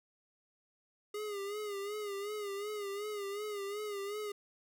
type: tone with vibrato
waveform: square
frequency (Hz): 410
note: G#4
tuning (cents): -22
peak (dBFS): -38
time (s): 1.14-4.32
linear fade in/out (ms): 5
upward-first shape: sine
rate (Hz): 2.7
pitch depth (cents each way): 66
effects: none